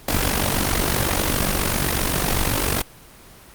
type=noise with amplitude modulation; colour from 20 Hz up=pink; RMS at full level=-17 dBFS; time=0.08-2.82 s; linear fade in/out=5 ms; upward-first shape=sine; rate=47.7 Hz; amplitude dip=70%; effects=pink hiss -45 dBFS RMS until 3.54 s + Opus 24 kbps